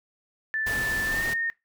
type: tone with pitch glide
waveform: sine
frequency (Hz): 1760 to 1836.9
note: A6 to A#6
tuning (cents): 0 to -26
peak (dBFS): -25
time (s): 0.54-1.5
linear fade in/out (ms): 0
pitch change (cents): +74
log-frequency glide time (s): 1.06-1.25
type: noise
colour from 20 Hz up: pink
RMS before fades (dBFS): -34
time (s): 0.66-1.34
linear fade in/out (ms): 10
effects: noise-tail reverb RT60 0.2 s tail -19 dB re dry